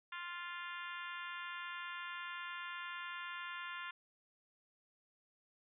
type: harmonic tone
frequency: 349.2 Hz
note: F4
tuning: in tune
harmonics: 3 / 4 / 5 / 6 / 7 / 8 / 9 / 10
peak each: -48 / -48 / -49 / -53 / -55 / -53 / -58 / -57 dBFS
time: 0.12-3.91 s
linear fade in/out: 5 ms
effects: none